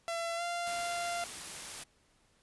sawtooth tone with pitch glide, 674 to 692.9 Hz, E5 to F5, +38 to -14 cents, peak -30 dBFS, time 0.08-1.24 s, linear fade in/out 0 ms, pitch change +48 cents, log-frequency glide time 0.36-0.42 s
white noise, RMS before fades -43 dBFS, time 0.66-1.84 s, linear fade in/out 10 ms
effects pink hiss -69 dBFS RMS until 2.42 s + resampled to 24000 Hz

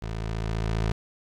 20% pulse tone with level ramp, 54.9 Hz, A1, 3 cents flat, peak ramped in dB -26 to -18 dBFS, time 0.02-0.92 s, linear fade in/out 5 ms, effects low-pass 6000 Hz 12 dB/octave + 9-bit

